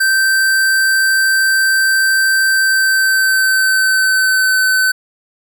square tone with pitch glide, 1557 to 1522.3 Hz, G6 to F#6, -12 to +49 cents, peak -11 dBFS, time 0-4.92 s, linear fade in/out 10 ms, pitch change -39 cents, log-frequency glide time 2.5-4.59 s, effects none

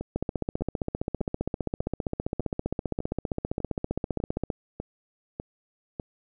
two click trains, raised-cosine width 2 ms, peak -19 / -14 dBFS, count 11 / 67, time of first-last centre 0.01-5.998 / 0.16-4.502 s, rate 1.67 / 15.2 Hz, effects none

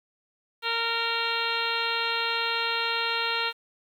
harmonic tone, 461.8 Hz, A#4, 16 cents flat, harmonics 1 / 2 / 3 / 4 / 5 / 6 / 7 / 8 / 9, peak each -36 / -33 / -31 / -36 / -35 / -32 / -35 / -35 / -34 dBFS, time 0.62-3.53 s, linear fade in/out 50 ms, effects 9-bit

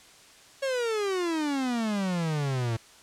45% pulse exponential sweep, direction down, 554.4 to 110.8 Hz, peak -26 dBFS, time 0.62-2.77 s, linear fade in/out 10 ms, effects white hiss -53 dBFS RMS until 3.02 s + low-pass 8000 Hz 12 dB/octave

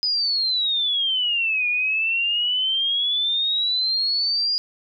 sine exponential two-way sweep, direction down then up, 5020 to 2429 to 4882 Hz, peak -19 dBFS, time 0.03-4.58 s, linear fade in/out 0 ms, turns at 1.68 s, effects none

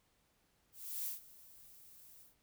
violet noise with ADSR envelope, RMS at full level -39 dBFS, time 0.72-2.36 s, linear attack 340 ms, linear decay 140 ms, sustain -20 dB, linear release 150 ms, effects pink hiss -75 dBFS RMS until 2.42 s

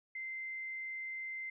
sine tone, 2079 Hz, C7, 12 cents flat, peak -39 dBFS, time 0.15-1.5 s, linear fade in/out 5 ms, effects none

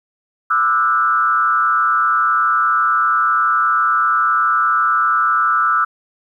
sine tone with frequency modulation, 1318.5 Hz, E6, in tune, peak -12 dBFS, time 0.5-5.85 s, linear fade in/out 10 ms, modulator 131 Hz, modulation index 0.98, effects 9-bit

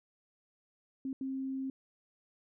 sine tone bursts at uneven times, 266.3 Hz, C4, 31 cents sharp, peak -34 dBFS, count 2, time 1.05-1.13 / 1.21-1.7 s, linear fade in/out 2 ms, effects none

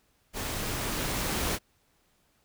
pink noise with level ramp, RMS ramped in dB -34 to -29 dBFS, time 0.33-1.59 s, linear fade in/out 50 ms, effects pink hiss -69 dBFS RMS until 2.44 s

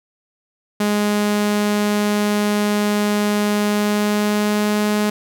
sawtooth tone with pitch glide, 207.7 to 209.6 Hz, G#3 to G#3, 0 to +16 cents, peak -12 dBFS, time 0.8-5.1 s, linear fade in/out 5 ms, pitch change +16 cents, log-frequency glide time 3.68-4.81 s, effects none

